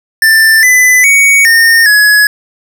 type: tone with pitch steps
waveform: square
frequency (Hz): 1778 / 2005 / 2240 / 1830 / 1686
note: A6 / B6 / C#7 / A#6 / G#6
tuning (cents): +18 / +26 / +18 / -32 / +26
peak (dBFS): -4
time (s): 0.22-2.27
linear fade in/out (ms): 2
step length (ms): 410
effects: none